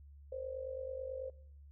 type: tone with amplitude modulation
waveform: sine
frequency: 523.3 Hz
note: C5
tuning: in tune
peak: -36 dBFS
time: 0.32-1.3 s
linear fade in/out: 5 ms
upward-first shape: sine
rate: 49.2 Hz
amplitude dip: 75%
effects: noise-tail reverb RT60 0.6 s tail -21 dB re dry + added 71 Hz sine -53 dBFS peak until 1.71 s